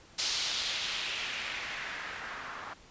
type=noise with low-pass filter sweep; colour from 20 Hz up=blue; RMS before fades=-36 dBFS; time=0.18-2.74 s; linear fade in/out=10 ms; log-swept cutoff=4900 to 1200 Hz; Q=1.8; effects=pink hiss -56 dBFS RMS until 2.9 s + resampled to 16000 Hz